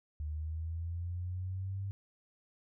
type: linear sweep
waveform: sine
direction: up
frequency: 74.7 to 99.1 Hz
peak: -35 dBFS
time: 0.2-1.91 s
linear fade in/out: 0 ms
effects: none